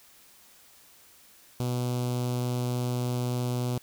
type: tone with notch filter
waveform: sawtooth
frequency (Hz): 123.47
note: B2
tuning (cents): 0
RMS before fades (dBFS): -29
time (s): 1.6-3.78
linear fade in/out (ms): 0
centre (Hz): 1800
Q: 0.78
effects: white hiss -56 dBFS RMS until 3.82 s